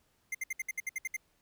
square tone bursts, 2093 Hz, C7, in tune, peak -33 dBFS, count 10, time 0.32-1.166 s, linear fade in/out 5 ms, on 27 ms, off 64 ms, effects pink hiss -72 dBFS RMS until 1.41 s

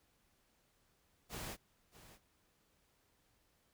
pink noise with echo, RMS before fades -45 dBFS, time 1.29-1.57 s, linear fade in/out 50 ms, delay 620 ms, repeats 1, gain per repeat -15 dB, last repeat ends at 2.19 s, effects pink hiss -75 dBFS RMS until 3.73 s

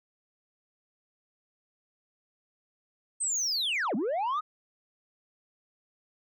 sine linear two-way sweep, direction down then up, 8450 to 186 to 1284 Hz, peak -24 dBFS, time 3.2-4.41 s, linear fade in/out 20 ms, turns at 3.95 s, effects tanh soft clip ceiling -26 dBFS

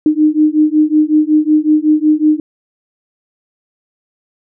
sine beating tone pair, 303.5 / 308.9 Hz, D#4 / D#4, -43 / -12 cents, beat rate 5.4 Hz, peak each -11 dBFS, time 0.06-2.4 s, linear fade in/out 2 ms, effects none

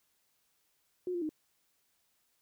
sine tone with pitch steps, 361.9 / 348.1 / 309.3 Hz, F#4 / F4 / D#4, -38 / -6 / -10 cents, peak -32 dBFS, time 1.07-1.292 s, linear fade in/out 2 ms, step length 74 ms, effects white hiss -75 dBFS RMS until 2.41 s

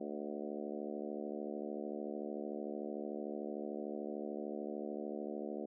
harmonic tone with a mistuned harmonic, 73.42 Hz, D2, in tune, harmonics 3 / 4 / 5 / 6 / 7 / 8 / 9 / 10, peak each -45 / -46 / -45 / -48 / -48 / -50 / -52 / -55 dBFS, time 0-5.66 s, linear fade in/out 10 ms, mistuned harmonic 9, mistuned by -26 cents, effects none

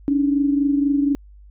sine tone pair together, 281 / 305.1 Hz, C#4 / D#4, +24 / -34 cents, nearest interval minor second, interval 142 cents, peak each -16 / -24 dBFS, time 0.08-1.15 s, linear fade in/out 0 ms, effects added 50 Hz sine -42 dBFS peak until 1.5 s

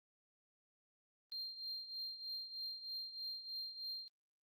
sine tone with tremolo, 4186 Hz, C8, in tune, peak -38 dBFS, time 1.32-4.08 s, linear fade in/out 0 ms, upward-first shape triangle, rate 3.2 Hz, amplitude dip 80%, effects tanh soft clip ceiling -40 dBFS + Opus 24 kbps

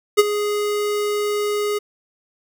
square tone with ADSR envelope, 415.3 Hz, G#4, in tune, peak -7 dBFS, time 0.17-1.79 s, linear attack 23 ms, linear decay 29 ms, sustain -13 dB, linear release 14 ms, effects none

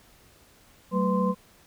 sine tone cluster, 189.2 / 222.2 / 498.4 / 1040 Hz, F#3 / A3 / B4 / C6, +39 / +17 / +16 / -11 cents, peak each -24 / -30 / -28 / -29 dBFS, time 0.91-1.35 s, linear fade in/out 50 ms, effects pink hiss -57 dBFS RMS until 1.66 s

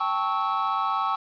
triangle chord, A dominant seventh, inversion third, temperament equal with one note detuned, 784 / 880 / 1108.7 / 1301.9 Hz, G5 / A5 / C#6 / E6, 0 / 0 / 0 / -22 cents, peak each -28 / -29 / -25 / -26 dBFS, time 0-1.16 s, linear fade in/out 10 ms, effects resampled to 11025 Hz + 8-bit

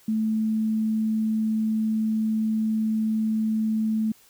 sine tone, 218.9 Hz, A3, 9 cents flat, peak -21 dBFS, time 0.08-4.12 s, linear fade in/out 5 ms, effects white hiss -56 dBFS RMS until 4.29 s

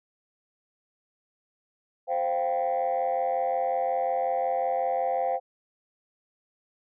sine chord, C suspended fourth, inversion none, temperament equal, 523.3 / 698.5 / 784 Hz, C5 / F5 / G5, 0 / 0 / 0 cents, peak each -27 dBFS, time 2.07-5.4 s, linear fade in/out 50 ms, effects tanh soft clip ceiling -19 dBFS

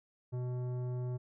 sine tone with tanh clipping, 124.6 Hz, B2, 16 cents sharp, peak -36 dBFS, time 0.32-1.18 s, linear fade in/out 20 ms, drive 13 dB, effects none

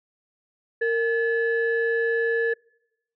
sine tone pair together, 461.1 / 1721 Hz, A#4 / A6, -19 / -39 cents, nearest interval octave + major seventh, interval 2280 cents, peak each -21 / -24 dBFS, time 0.81-2.54 s, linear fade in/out 10 ms, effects noise-tail reverb RT60 0.9 s tail -26 dB re dry + tanh soft clip ceiling -14 dBFS

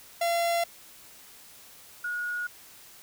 45% pulse / sine tone pair in turn, 683 / 1447.2 Hz, F5 / F#6, -39 / -39 cents, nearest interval octave + minor second, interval 1300 cents, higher second, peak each -24 / -29 dBFS, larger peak first, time 0.21-0.64 / 2.04-2.47 s, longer neither, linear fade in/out 5 ms, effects white hiss -51 dBFS RMS until 3.02 s

